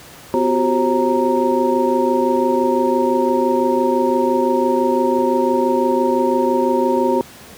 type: tone cluster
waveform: sine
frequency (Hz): 251.5 / 360.7 / 386.6 / 535 / 930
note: B3 / F#4 / G4 / C5 / A#5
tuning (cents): +32 / -44 / -24 / +38 / -4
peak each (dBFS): -20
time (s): 0.34-7.21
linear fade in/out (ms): 0
effects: pink hiss -40 dBFS RMS until 7.57 s + high-pass 80 Hz 12 dB/octave